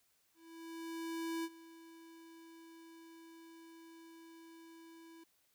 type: tone with ADSR envelope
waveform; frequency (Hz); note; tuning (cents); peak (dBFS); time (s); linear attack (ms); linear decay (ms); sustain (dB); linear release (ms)
square; 329.6; E4; 0; -37; 0.34-5.24; 1100; 47; -18; 7
effects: white hiss -75 dBFS RMS until 5.54 s